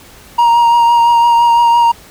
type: tone with vibrato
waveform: triangle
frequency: 940 Hz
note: A#5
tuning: 14 cents sharp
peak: -4 dBFS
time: 0.38-1.92 s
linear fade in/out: 10 ms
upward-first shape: triangle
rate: 5.9 Hz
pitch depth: 22 cents each way
effects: pink hiss -39 dBFS RMS until 2.1 s